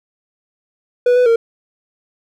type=tone with pitch steps; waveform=triangle; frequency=490.9 / 497.2 / 460.3 Hz; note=B4 / B4 / A#4; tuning=-10 / +12 / -22 cents; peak=-7 dBFS; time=1.06-1.36 s; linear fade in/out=5 ms; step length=100 ms; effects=none